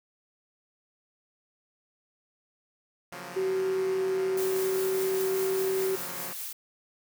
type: chord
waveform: 5% pulse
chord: Gb major seventh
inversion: second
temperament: equal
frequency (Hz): 138.59 / 174.61 / 185 / 233.1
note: Db3 / F3 / Gb3 / Bb3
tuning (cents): 0 / 0 / 0 / 0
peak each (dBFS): -35 / -31 / -34 / -36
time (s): 3.12-6.33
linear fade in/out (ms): 2
type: tone with pitch glide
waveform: sine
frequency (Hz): 379.1 to 381.5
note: F#4 to G4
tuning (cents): +42 to -47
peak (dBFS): -25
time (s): 3.36-5.96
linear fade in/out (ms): 10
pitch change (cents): +11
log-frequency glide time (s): 4.39-5.45
type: noise with tremolo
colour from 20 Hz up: blue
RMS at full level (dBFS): -36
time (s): 4.37-6.53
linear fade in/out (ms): 5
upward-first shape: triangle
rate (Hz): 5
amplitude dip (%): 30
effects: none